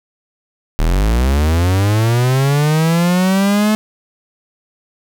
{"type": "linear sweep", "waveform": "45% pulse", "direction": "up", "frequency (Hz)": [36.71, 216.6], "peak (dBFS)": -11, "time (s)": [0.79, 3.75], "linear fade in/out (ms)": 0, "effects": []}